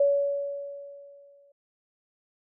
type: tone with exponential decay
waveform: sine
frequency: 565 Hz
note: C#5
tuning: 33 cents sharp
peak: -17 dBFS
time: 0-1.52 s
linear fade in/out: 5 ms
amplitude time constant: 330 ms
effects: none